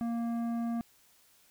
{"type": "tone with tanh clipping", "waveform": "sine", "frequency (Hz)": 233.1, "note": "A#3", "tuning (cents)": 0, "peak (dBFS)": -32, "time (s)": [0.01, 0.81], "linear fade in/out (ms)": 0, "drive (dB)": 11, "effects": ["white hiss -64 dBFS RMS until 1.5 s"]}